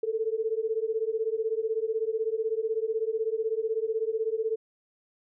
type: beating tone pair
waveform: sine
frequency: 436.2 / 452.2 Hz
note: A4 / A4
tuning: -15 / +47 cents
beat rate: 16 Hz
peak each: -29 dBFS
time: 0.03-4.56 s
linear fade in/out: 5 ms
effects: none